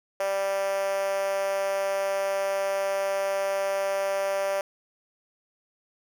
5% pulse tone with high-pass filter, 196 Hz, G3, in tune, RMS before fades -27 dBFS, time 0.2-4.61 s, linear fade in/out 2 ms, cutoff 560 Hz, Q 8, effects none

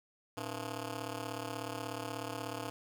10% pulse ring-modulated tone, 194.9 Hz, G3, 10 cents flat, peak -27 dBFS, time 0.37-2.7 s, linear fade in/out 0 ms, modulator 79.2 Hz, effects none

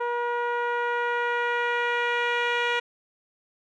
10% pulse tone with low-pass filter sweep, 479.2 Hz, A#4, 48 cents sharp, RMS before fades -26 dBFS, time 0-2.8 s, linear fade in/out 10 ms, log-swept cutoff 1000 to 3000 Hz, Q 1.1, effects none

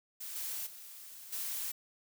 blue noise with level steps, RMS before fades -43 / -39 / -50 / -38 dBFS, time 0.2-1.72 s, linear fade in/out 10 ms, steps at 0.35 / 0.66 / 1.32 s, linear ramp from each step 10 ms, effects none

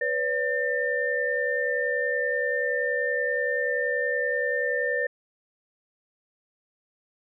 sine tone cluster, 495.5 / 566 / 1799 Hz, B4 / C#5 / A6, +6 / +36 / +38 cents, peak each -28 / -30 / -26 dBFS, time 0.01-5.07 s, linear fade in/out 5 ms, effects none

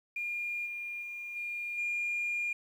sine tone with level steps, 2413 Hz, D7, 46 cents sharp, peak -32 / -36 / -38 / -34 / -29 dBFS, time 0.16-2.53 s, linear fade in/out 5 ms, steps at 0.65 / 1.01 / 1.35 / 1.77 s, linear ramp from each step 20 ms, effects tanh soft clip ceiling -27 dBFS + 10-bit

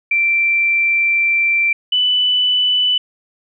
sine tone pair in turn, 2349 / 2987 Hz, D7 / F#7, 0 / +16 cents, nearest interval major third, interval 416 cents, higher second, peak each -12 dBFS, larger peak neither, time 0.11-1.73 / 1.92-2.98 s, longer first, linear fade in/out 5 ms, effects none

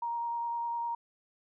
sine tone with vibrato, 938 Hz, A#5, 11 cents sharp, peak -31 dBFS, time 0.02-0.95 s, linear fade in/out 5 ms, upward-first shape sine, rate 9.9 Hz, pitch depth 10 cents each way, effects none

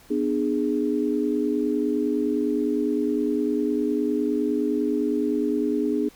sine chord, G# diminished, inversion first, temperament just, 249.2 / 299 / 415.3 Hz, B3 / D4 / G#4, +16 / +31 / 0 cents, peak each -26 / -24 / -26 dBFS, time 0.1-6.09 s, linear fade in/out 10 ms, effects pink hiss -52 dBFS RMS until 6.15 s

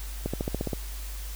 accelerating click train, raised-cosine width 2 ms, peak -15 dBFS, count 8, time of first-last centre 0.26-0.732 s, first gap 76 ms, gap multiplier 0.96, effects added 50 Hz sine -34 dBFS peak until 1.35 s + white hiss -44 dBFS RMS until 1.35 s

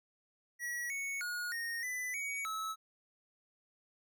square tone with pitch steps, 1925 / 2216 / 1444 / 1855 / 1998 / 2249 / 1298 Hz, B6 / C#7 / F#6 / A#6 / B6 / C#7 / E6, -45 / -1 / -43 / -9 / +20 / +24 / -27 cents, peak -37 dBFS, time 0.59-2.76 s, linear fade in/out 50 ms, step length 310 ms, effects none

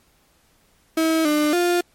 35% pulse tone with pitch steps, 322 / 299.7 / 351.2 Hz, E4 / D4 / F4, -41 / +35 / +10 cents, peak -15 dBFS, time 0.97-1.81 s, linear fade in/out 5 ms, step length 280 ms, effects pink hiss -60 dBFS RMS until 1.94 s + MP3 64 kbps

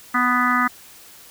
harmonic tone, 247.8 Hz, B3, 6 cents sharp, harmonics 1 / 3 / 4 / 5 / 6 / 7 / 8, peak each -23 / -30 / -27 / -19 / -25 / -26 / -25 dBFS, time 0.14-0.68 s, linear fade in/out 10 ms, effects white hiss -45 dBFS RMS until 1.3 s

